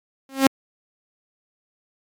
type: tone with exponential growth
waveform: sawtooth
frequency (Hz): 269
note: C4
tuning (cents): +48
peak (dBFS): -4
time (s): 0.29-0.47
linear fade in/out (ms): 2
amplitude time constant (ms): 38
effects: MP3 96 kbps